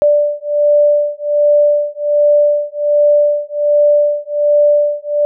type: beating tone pair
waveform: sine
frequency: 587.3 / 588.6 Hz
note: D5 / D5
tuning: 0 / +4 cents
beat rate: 1.3 Hz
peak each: -12 dBFS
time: 0.02-5.25 s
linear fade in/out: 0 ms
effects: none